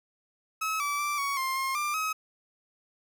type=tone with pitch steps; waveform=30% pulse; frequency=1288 / 1155 / 1171 / 1119 / 1056 / 1067 / 1190 / 1274 Hz; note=E6 / D6 / D6 / C#6 / C6 / C6 / D6 / D#6; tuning=-41 / -29 / -5 / +16 / +16 / +34 / +22 / +41 cents; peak=-25 dBFS; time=0.61-2.13 s; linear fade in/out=10 ms; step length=190 ms; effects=10-bit